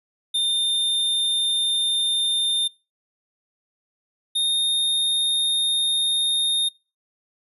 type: tone pair in turn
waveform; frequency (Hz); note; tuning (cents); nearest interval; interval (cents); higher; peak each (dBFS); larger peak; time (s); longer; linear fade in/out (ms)
square; 3616 / 3679; A7 / A#7; +47 / -24; unison; 29; second; -20; neither; 0.34-2.68 / 4.35-6.69; neither; 10
effects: noise-tail reverb RT60 0.3 s tail -24 dB re dry + resampled to 32000 Hz

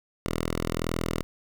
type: tone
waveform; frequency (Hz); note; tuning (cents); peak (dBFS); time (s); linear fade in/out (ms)
5% pulse; 41.2; E1; 0; -16; 0.26-1.23; 0
effects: none

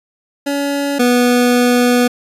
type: tone pair in turn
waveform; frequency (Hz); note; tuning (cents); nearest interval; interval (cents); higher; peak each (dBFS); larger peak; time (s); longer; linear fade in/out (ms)
25% pulse; 282.8 / 245.1; C#4 / B3; +35 / -13; major second; 248; first; -12 / -6; second; 0.46-0.99 / 0.99-2.08; second; 10
effects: resampled to 32000 Hz

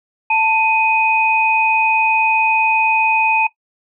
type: tone pair together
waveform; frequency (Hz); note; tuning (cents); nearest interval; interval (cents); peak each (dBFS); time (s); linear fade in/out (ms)
sine; 887.7 / 2500; A5 / D#7; +15 / +8; octave + tritone; 1793; -15; 0.3-3.47; 5
effects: noise-tail reverb RT60 0.1 s tail -17 dB re dry

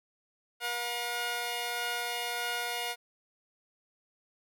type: tone pair together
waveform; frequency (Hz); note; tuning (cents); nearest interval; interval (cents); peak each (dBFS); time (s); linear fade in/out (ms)
10% pulse; 479.2 / 718; A#4 / F5; +48 / +48; perfect fifth; 700; -29 / -25; 0.6-2.96; 50
effects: none

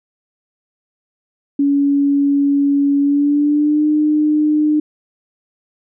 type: tone with pitch glide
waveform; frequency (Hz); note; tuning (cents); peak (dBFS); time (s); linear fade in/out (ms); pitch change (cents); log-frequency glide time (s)
sine; 282.3 to 302.6; C#4 to D#4; +32 to -48; -11; 1.59-4.8; 5; +120; 3-3.85
effects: none

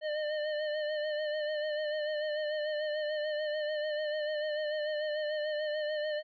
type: tone with vibrato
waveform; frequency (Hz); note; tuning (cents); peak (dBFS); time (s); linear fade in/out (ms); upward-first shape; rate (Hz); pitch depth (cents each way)
square; 606; D#5; -46; -32; 0.01-6.23; 50; sine; 6.8; 36
effects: resampled to 11025 Hz

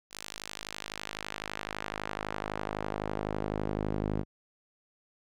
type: tone with band-pass filter sweep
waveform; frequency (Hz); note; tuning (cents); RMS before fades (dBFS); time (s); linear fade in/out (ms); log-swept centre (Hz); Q
sawtooth; 51.91; G#1; 0; -36; 0.1-4.25; 50; 6300 to 270; 0.71
effects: none

